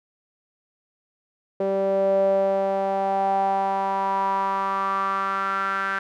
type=tone with band-pass filter sweep; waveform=sawtooth; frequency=194.7 Hz; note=G3; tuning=12 cents flat; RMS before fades=-23 dBFS; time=1.6-5.99 s; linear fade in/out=5 ms; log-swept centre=500 to 1500 Hz; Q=6.6; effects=none